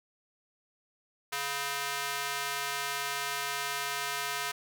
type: tone with high-pass filter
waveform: square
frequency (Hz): 140.7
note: C#3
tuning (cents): +26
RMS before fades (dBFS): -34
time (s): 1.32-4.52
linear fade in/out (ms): 10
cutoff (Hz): 1200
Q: 0.83
effects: none